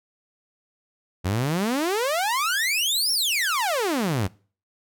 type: exponential two-way sweep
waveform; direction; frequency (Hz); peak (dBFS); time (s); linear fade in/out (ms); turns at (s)
sawtooth; up then down; 86 to 5600 to 86; -18; 1.24-4.28; 20; 3.12
effects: noise-tail reverb RT60 0.4 s tail -22 dB re dry